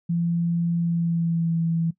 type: tone with pitch glide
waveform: sine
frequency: 170 to 165.54 Hz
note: F3 to E3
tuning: -46 to +8 cents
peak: -20 dBFS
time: 0.09-1.91 s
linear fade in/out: 10 ms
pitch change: -46 cents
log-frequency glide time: 0.78-1.58 s
effects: noise-tail reverb RT60 0.1 s tail -18 dB re dry